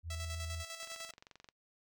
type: tone with vibrato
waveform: sine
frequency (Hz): 82.41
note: E2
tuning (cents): 0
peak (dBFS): -39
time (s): 0.03-0.65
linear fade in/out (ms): 50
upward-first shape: triangle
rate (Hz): 6.4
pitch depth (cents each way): 29
type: tone with tremolo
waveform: 5% pulse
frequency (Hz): 659.3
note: E5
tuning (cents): 0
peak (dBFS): -31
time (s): 0.1-1.11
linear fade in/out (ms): 5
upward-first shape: square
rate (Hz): 10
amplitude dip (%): 50
type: click train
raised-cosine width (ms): 0.2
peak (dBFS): -36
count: 16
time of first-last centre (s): 0.83-1.488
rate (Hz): 22.8
effects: noise-tail reverb RT60 0.1 s tail -23 dB re dry